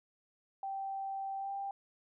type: tone with pitch glide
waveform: sine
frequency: 780 to 790.9 Hz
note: G5 to G5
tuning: -9 to +15 cents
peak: -36 dBFS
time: 0.63-1.71 s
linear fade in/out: 2 ms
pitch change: +24 cents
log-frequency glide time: 1.38-1.52 s
effects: none